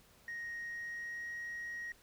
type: tone with pitch glide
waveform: sine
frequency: 1871 to 1886.2 Hz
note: A#6 to A#6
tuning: +6 to +20 cents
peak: -38 dBFS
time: 0.28-1.92 s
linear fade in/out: 2 ms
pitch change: +14 cents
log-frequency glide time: 0.55-1.34 s
effects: tanh soft clip ceiling -38 dBFS + pink hiss -64 dBFS RMS until 2.02 s